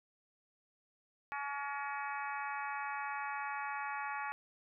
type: harmonic tone with a mistuned harmonic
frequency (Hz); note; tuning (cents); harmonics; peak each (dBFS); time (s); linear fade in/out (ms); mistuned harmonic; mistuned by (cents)
283; C#4; +36; 3 / 4 / 5 / 6 / 7 / 8 / 9; -41 / -43 / -45 / -47 / -48 / -49 / -50; 1.32-4.32; 0; 7; -79
effects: none